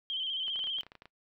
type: tone with vibrato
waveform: sine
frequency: 3136 Hz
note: G7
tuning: in tune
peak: -31 dBFS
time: 0.1-0.81 s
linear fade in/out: 0 ms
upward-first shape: square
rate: 15 Hz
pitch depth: 44 cents each way
type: clicks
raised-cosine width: 0.3 ms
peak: -33 dBFS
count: 12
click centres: 0.481 / 0.559 / 0.592 / 0.641 / 0.672 / 0.786 / 0.833 / 0.866 / 0.919 / 0.953 / 1.021 / 1.056 s
effects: noise-tail reverb RT60 0.1 s tail -22 dB re dry